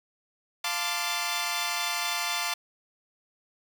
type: chord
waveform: 10% pulse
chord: D minor seventh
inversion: first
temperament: equal with one note detuned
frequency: 698.5 / 880 / 1031.5 / 1174.7 Hz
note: F5 / A5 / C6 / D6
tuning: 0 / 0 / -25 / 0 cents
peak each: -25 / -25 / -26 / -24 dBFS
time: 0.64-2.54 s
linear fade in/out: 5 ms
effects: none